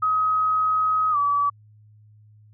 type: tone with pitch glide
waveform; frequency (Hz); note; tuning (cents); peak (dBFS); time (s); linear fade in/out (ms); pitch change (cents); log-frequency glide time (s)
sine; 1266 to 1147.6; D#6 to D6; +30 to -40; -18; 0.02-1.5; 10; -170; 1.11-1.17
effects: added 106 Hz sine -49 dBFS peak until 2.53 s